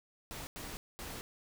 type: noise bursts at uneven times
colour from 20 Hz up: pink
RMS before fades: -44 dBFS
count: 3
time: 0.31-0.47 / 0.56-0.77 / 0.99-1.21 s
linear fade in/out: 0 ms
effects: none